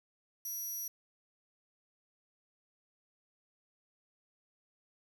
10% pulse tone, 5800 Hz, F#8, 35 cents flat, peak -32 dBFS, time 0.45-0.88 s, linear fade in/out 5 ms, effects 10-bit

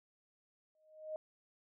sine tone with exponential growth, 622.3 Hz, D#5, in tune, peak -36 dBFS, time 0.75-1.16 s, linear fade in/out 1 ms, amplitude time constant 89 ms, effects none

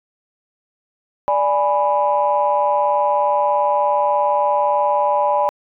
sine chord, G# diminished, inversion second, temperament equal, 587.3 / 830.6 / 987.8 Hz, D5 / G#5 / B5, 0 / 0 / 0 cents, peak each -18 dBFS, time 1.28-5.49 s, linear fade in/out 0 ms, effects tanh soft clip ceiling -5 dBFS

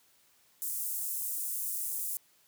pink high-pass noise, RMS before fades -35 dBFS, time 0.62-2.17 s, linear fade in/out 0 ms, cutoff 8900 Hz, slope 24 dB/octave, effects white hiss -66 dBFS RMS until 2.47 s + high-pass 60 Hz 12 dB/octave

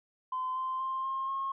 sine tone with pitch steps, 1027 / 1040.1 / 1053.4 / 1066.9 / 1080.6 Hz, C6 / C6 / C6 / C6 / C#6, -33 / -11 / +11 / +33 / -44 cents, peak -30 dBFS, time 0.32-1.52 s, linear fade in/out 5 ms, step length 240 ms, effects tanh soft clip ceiling -26 dBFS

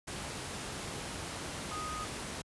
sine tone in noise, 1244.5 Hz, D#6, in tune, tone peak -38 dBFS, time 1.71-2.05 s, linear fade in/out 10 ms, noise pink, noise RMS -40 dBFS, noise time 0.07-2.42 s, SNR -1 dB, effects high-pass 60 Hz 12 dB/octave + resampled to 24000 Hz

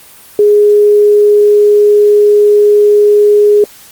sine tone, 415.3 Hz, G#4, in tune, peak -3 dBFS, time 0.39-3.64 s, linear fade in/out 2 ms, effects white hiss -37 dBFS RMS until 3.91 s + Opus 32 kbps

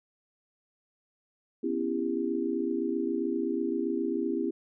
sine chord, C# half-diminished seventh, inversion third, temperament just, 249.5 / 277.2 / 332.6 / 399.1 Hz, B3 / C#4 / E4 / G4, +18 / 0 / +16 / +31 cents, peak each -33 / -34 / -31 / -33 dBFS, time 1.63-4.51 s, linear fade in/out 10 ms, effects none

